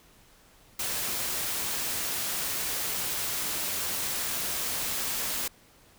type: noise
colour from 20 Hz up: white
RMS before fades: -31 dBFS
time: 0.79-5.48 s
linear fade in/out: 5 ms
effects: pink hiss -58 dBFS RMS until 5.98 s